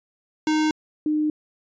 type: tone pair in turn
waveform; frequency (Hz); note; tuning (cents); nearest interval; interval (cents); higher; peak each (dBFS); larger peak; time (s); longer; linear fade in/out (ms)
square / sine; 309.2 / 304.4; D#4 / D#4; -11 / -38; unison; 27; first; -19; neither; 0.47-0.71 / 1.06-1.3; neither; 2
effects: resampled to 16000 Hz